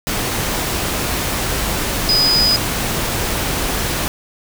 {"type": "tone in noise", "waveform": "sine", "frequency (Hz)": 4978, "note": "D#8", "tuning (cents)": 0, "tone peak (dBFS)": -12, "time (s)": [2.09, 2.56], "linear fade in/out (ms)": 0, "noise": "pink", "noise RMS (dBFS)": -20, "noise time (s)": [0.07, 4.08], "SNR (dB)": 5, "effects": []}